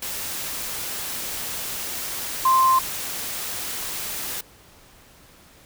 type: tone in noise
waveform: sine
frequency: 1046.5 Hz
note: C6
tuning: in tune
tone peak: -14 dBFS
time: 2.45-2.79 s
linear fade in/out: 5 ms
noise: white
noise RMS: -30 dBFS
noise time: 0.02-4.41 s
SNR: +13 dB
effects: pink hiss -51 dBFS RMS until 5.65 s